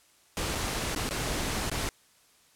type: noise with dropouts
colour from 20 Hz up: pink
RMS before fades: -31 dBFS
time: 0.37-1.89 s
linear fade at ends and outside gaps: 0 ms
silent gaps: 0.551-0.555 / 0.949-0.961 / 1.091-1.109 / 1.698-1.715 s
effects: white hiss -62 dBFS RMS until 2.55 s + low-pass 11000 Hz 12 dB/octave